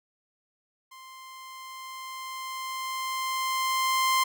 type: tone with level ramp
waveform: sawtooth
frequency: 1046.5 Hz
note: C6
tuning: in tune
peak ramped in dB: -42 to -17 dBFS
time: 0.91-4.24 s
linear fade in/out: 10 ms
effects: none